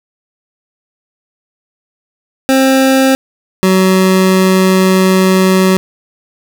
25% pulse tone pair in turn, 265.6 / 187.81 Hz, C4 / F#3, +26 / +26 cents, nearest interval tritone, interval 600 cents, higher first, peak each -3 dBFS, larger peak neither, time 2.49-3.15 / 3.63-5.77 s, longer second, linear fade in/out 0 ms, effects none

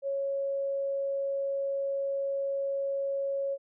sine tone, 552 Hz, C#5, 7 cents flat, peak -28 dBFS, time 0.02-3.58 s, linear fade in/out 50 ms, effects none

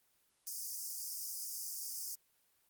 pink high-pass noise, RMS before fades -42 dBFS, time 0.47-2.15 s, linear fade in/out 0 ms, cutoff 4900 Hz, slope 96 dB/octave, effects white hiss -74 dBFS RMS until 2.69 s + Opus 24 kbps

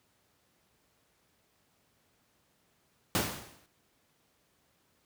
pink noise with exponential decay, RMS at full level -26 dBFS, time 3.15-3.66 s, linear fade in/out 0 ms, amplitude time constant 110 ms, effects pink hiss -71 dBFS RMS until 5.05 s + high-pass 80 Hz 12 dB/octave

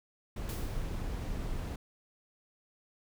brown noise, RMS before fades -36 dBFS, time 0.36-1.76 s, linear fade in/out 5 ms
white noise with exponential decay, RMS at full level -44 dBFS, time 0.49-1.09 s, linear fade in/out 1 ms, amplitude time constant 130 ms
effects none

